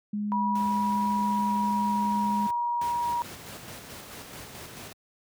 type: tone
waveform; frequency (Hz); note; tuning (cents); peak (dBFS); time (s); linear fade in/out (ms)
sine; 207.7; G#3; 0; -27; 0.13-2.47; 5
type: tone with pitch glide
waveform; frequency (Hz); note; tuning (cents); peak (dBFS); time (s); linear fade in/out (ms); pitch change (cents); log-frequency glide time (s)
sine; 970 to 953.9; B5 to A#5; -31 to +40; -25; 0.32-3.22; 0; -29; 1.15-2.28
type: noise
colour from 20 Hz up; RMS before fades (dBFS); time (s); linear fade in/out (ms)
pink; -44; 0.55-2.51; 5
type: noise with tremolo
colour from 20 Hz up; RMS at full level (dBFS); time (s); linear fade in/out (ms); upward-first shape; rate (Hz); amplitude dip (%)
pink; -41; 2.81-4.93; 5; square; 4.6; 30
effects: high-pass 80 Hz 12 dB/octave